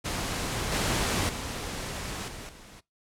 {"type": "noise with level steps", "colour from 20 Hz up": "pink", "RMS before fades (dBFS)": [-31, -27, -35, -41, -49], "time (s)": [0.04, 2.81], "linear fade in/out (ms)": 20, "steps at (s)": [0.72, 1.29, 2.28, 2.49], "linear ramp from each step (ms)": 2, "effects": ["noise-tail reverb RT60 0.2 s tail -22 dB re dry", "low-pass 10000 Hz 12 dB/octave"]}